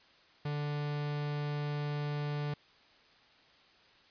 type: tone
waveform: 45% pulse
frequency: 146.83 Hz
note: D3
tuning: in tune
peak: -33 dBFS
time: 0.45-2.54 s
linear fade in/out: 5 ms
effects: white hiss -62 dBFS RMS until 4.1 s + resampled to 11025 Hz